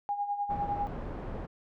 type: tone with tremolo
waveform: sine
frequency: 815 Hz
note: G#5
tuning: 33 cents flat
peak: -27 dBFS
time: 0.09-0.87 s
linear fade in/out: 0 ms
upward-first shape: sine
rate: 9.9 Hz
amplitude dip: 65%
type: low-pass noise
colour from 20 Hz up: pink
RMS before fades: -38 dBFS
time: 0.49-1.47 s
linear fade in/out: 20 ms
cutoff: 880 Hz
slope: 12 dB/octave
effects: none